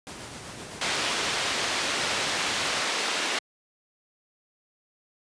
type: noise with tremolo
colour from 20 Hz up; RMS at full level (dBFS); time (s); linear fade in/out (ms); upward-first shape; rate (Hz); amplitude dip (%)
pink; -38; 0.07-2.81; 0; sine; 7.8; 25
type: band-pass noise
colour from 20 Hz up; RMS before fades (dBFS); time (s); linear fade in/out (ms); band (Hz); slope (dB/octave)
white; -28; 0.81-3.39; 5; 280 to 4200; 12
effects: high-pass 100 Hz 12 dB/octave + resampled to 22050 Hz